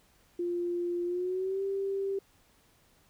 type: tone with pitch glide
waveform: sine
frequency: 349.2 to 392 Hz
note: F4 to G4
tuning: 0 to 0 cents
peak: -29 dBFS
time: 0.39-2.19 s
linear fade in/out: 5 ms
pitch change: +200 cents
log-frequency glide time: 1.05-1.63 s
effects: pink hiss -65 dBFS RMS until 3.09 s